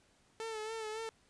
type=tone with vibrato; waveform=sawtooth; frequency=440 Hz; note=A4; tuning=in tune; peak=-35 dBFS; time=0.4-1.09 s; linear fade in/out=0 ms; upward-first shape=sine; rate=3.6 Hz; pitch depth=46 cents each way; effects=pink hiss -69 dBFS RMS until 1.29 s + resampled to 22050 Hz